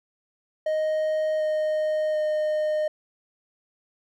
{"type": "tone with pitch steps", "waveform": "triangle", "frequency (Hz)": [622.3, 617.6, 613], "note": ["D#5", "D#5", "D#5"], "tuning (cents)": [0, -13, -26], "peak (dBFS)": -20, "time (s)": [0.66, 2.88], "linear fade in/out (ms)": 5, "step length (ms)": 740, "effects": []}